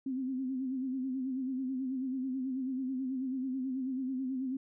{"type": "tone with vibrato", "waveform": "sine", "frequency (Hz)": 260.9, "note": "C4", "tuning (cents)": -5, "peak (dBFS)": -32, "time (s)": [0.06, 4.57], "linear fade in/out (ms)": 5, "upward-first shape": "sine", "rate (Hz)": 9.2, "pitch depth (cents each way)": 62, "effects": []}